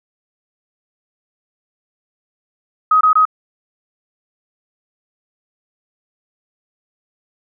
sine tone bursts, 1261 Hz, D#6, 23 cents sharp, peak -8 dBFS, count 3, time 2.91-3.253 s, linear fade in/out 5 ms, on 99 ms, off 23 ms, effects none

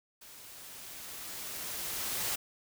white noise with level ramp, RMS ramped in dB -52 to -33 dBFS, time 0.21-2.36 s, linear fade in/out 10 ms, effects none

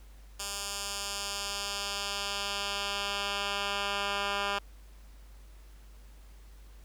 10% pulse tone with band-pass filter sweep, 200.7 Hz, G3, 41 cents sharp, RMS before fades -34 dBFS, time 0.39-4.59 s, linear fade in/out 10 ms, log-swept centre 7500 to 2100 Hz, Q 0.95, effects added 50 Hz sine -49 dBFS peak until 6.84 s + pink hiss -62 dBFS RMS until 6.84 s

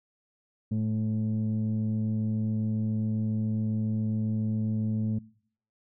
sine tone pair together, 110 / 217.3 Hz, A2 / A3, 0 / -21 cents, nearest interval octave, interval 1179 cents, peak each -26 dBFS, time 0.71-5.19 s, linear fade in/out 10 ms, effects noise-tail reverb RT60 0.6 s tail -24 dB re dry + tanh soft clip ceiling -22 dBFS

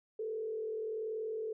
sine tone with frequency modulation, 440 Hz, A4, in tune, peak -35 dBFS, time 0.19-1.53 s, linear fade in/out 5 ms, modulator 41.1 Hz, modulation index 0.59, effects none

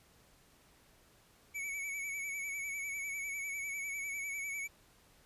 square tone with vibrato, 2257 Hz, C#7, 31 cents sharp, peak -38 dBFS, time 1.54-4.68 s, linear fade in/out 20 ms, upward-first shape sine, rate 10 Hz, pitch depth 49 cents each way, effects pink hiss -65 dBFS RMS until 5.25 s + resampled to 32000 Hz

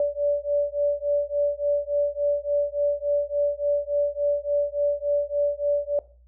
sine beating tone pair, 577 / 580.5 Hz, D5 / D5, -31 / -20 cents, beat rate 3.5 Hz, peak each -24 / -24 dBFS, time 0-5.99 s, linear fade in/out 2 ms, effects noise-tail reverb RT60 0.4 s tail -18 dB re dry + added 60 Hz sine -51 dBFS peak until 6.27 s

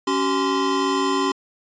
square tone cluster, 278.6 / 381 / 1034 Hz, C#4 / G4 / C6, +9 / -49 / -21 cents, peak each -24 dBFS, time 0.07-1.32 s, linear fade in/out 5 ms, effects resampled to 16000 Hz

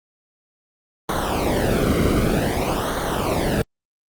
brown noise with flanger, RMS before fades -20 dBFS, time 1.09-3.62 s, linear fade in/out 2 ms, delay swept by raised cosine 0.39 to 1.17 ms, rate 0.53 Hz, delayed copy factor -0.9, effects Opus 32 kbps

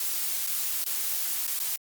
blue noise with dropouts, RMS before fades -29 dBFS, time 0-1.76 s, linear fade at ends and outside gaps 2 ms, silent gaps 0.466-0.471 / 0.842-0.862 / 1.468-1.476 / 1.592-1.6 s, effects Opus 48 kbps

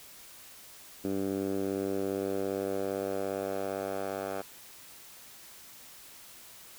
10% pulse tone with band-pass filter sweep, 97.5 Hz, G2, 9 cents flat, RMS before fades -33 dBFS, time 1.04-4.42 s, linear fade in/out 10 ms, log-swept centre 300 to 810 Hz, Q 1.6, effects white hiss -51 dBFS RMS until 6.78 s

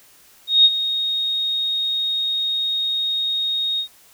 sine tone with ADSR envelope, 3729 Hz, A#7, in tune, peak -7 dBFS, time 0.47-3.88 s, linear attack 180 ms, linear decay 41 ms, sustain -12 dB, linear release 90 ms, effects white hiss -51 dBFS RMS until 4.13 s

